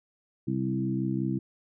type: harmonic tone with a mistuned harmonic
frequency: 65.41 Hz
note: C2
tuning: in tune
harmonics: 2 / 3 / 4 / 5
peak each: -31 / -31 / -33 / -32 dBFS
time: 0.47-1.39 s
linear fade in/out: 10 ms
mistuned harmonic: 2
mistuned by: +18 cents
effects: none